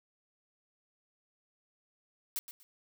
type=noise with echo; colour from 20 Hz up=blue; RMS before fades=-35 dBFS; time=2.36-2.39 s; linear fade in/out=0 ms; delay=120 ms; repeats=2; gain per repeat=-12 dB; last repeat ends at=2.63 s; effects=none